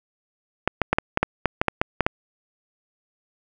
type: clicks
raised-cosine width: 0.5 ms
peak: -3 dBFS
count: 12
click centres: 0.676 / 0.817 / 0.93 / 0.985 / 1.174 / 1.23 / 1.457 / 1.615 / 1.683 / 1.815 / 2.007 / 2.065 s
effects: none